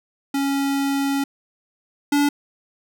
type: tone pair in turn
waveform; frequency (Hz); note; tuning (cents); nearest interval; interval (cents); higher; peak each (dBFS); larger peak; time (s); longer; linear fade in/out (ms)
square; 277.2 / 287.9; C#4 / D4; 0 / -34; minor second; 66; second; -20 / -16; second; 0.34-1.24 / 2.12-2.29; first; 5
effects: none